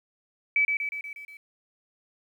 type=tone with echo; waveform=sine; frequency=2298 Hz; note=D7; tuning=38 cents flat; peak=-19 dBFS; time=0.56-0.65 s; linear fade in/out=2 ms; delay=120 ms; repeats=6; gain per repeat=-4 dB; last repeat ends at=1.37 s; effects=10-bit